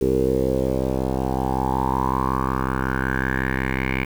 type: tone with low-pass filter sweep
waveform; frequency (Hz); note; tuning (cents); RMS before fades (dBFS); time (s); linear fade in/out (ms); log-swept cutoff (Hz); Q
10% pulse; 65.41; C2; 0; -22; 0.01-4.05; 10; 420 to 2300; 6.4
effects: 7-bit